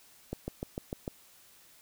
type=click train; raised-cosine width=2 ms; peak=-21 dBFS; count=6; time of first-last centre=0.33-1.079 s; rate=6.68 Hz; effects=white hiss -59 dBFS RMS until 1.81 s